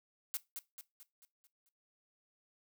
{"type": "noise with echo", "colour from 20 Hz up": "blue", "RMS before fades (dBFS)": -37, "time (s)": [0.34, 0.37], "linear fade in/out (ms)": 0, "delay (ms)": 220, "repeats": 6, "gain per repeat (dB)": -6, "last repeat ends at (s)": 1.69, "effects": ["noise-tail reverb RT60 0.2 s tail -18 dB re dry"]}